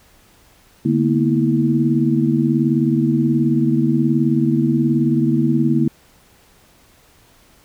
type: tone cluster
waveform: sine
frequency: 145 / 226.4 / 245.1 / 325.9 Hz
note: D3 / A3 / B3 / E4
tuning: -22 / +50 / -13 / -20 cents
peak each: -19 dBFS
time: 0.85-5.88 s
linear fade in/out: 5 ms
effects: pink hiss -52 dBFS RMS until 7.64 s